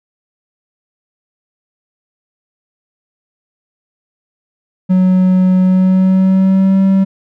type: tone with pitch glide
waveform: triangle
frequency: 185 to 192.86 Hz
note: F#3 to G3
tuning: 0 to -28 cents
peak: -5 dBFS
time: 4.89-7.05 s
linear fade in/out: 20 ms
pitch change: +72 cents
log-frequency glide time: 5.61-6.82 s
effects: none